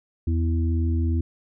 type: harmonic tone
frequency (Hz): 82.41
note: E2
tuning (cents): 0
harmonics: 1 / 3 / 4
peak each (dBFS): -20 / -30 / -32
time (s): 0.27-1.21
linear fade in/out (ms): 5
effects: none